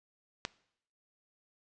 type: click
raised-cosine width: 0.2 ms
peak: -15 dBFS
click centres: 0.451 s
effects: noise-tail reverb RT60 0.7 s tail -21 dB re dry + resampled to 22050 Hz

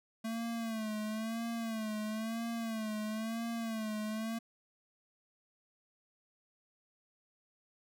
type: tone with vibrato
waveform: square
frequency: 222.4 Hz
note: A3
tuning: 19 cents sharp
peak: -36 dBFS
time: 0.24-4.39 s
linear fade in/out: 10 ms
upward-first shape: sine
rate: 1 Hz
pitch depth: 72 cents each way
effects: none

